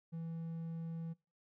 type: tone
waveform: triangle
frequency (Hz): 164.81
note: E3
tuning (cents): 0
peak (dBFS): -38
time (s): 0.12-1.14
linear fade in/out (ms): 20
effects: noise-tail reverb RT60 0.3 s tail -24 dB re dry